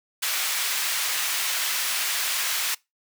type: high-pass noise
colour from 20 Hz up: pink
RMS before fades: -26 dBFS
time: 0.22-2.75 s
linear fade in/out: 10 ms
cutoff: 1700 Hz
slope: 12 dB/octave
effects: noise-tail reverb RT60 0.2 s tail -23 dB re dry